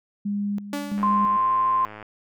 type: tone with tremolo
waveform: sine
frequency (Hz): 203.4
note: G#3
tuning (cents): -36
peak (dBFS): -23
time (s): 0.25-1.37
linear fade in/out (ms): 10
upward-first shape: square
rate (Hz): 1.5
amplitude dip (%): 70
type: tone with exponential decay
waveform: sawtooth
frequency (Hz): 287.8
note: D4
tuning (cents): -35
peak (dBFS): -21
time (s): 0.73-1.42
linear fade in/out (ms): 2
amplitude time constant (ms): 150
type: click train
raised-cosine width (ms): 0.5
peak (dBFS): -24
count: 112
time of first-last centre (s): 0.98-2.027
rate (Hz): 106
type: tone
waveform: sine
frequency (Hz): 1046.5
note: C6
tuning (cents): 0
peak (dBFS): -18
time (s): 1.03-1.85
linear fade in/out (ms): 0
effects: none